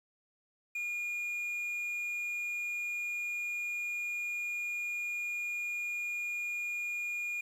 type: tone with quantisation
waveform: triangle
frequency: 2430 Hz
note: D#7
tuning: 42 cents flat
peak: -32 dBFS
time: 0.75-7.41 s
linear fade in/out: 5 ms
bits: 10
effects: none